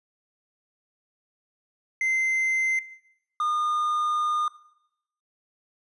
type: tone pair in turn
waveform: triangle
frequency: 2074 / 1218 Hz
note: C7 / D#6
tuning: -16 / -37 cents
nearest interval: major sixth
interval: 921 cents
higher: first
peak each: -21 dBFS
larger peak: neither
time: 2.01-2.79 / 3.4-4.48 s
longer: second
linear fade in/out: 2 ms
effects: noise-tail reverb RT60 0.8 s tail -17 dB re dry + resampled to 24000 Hz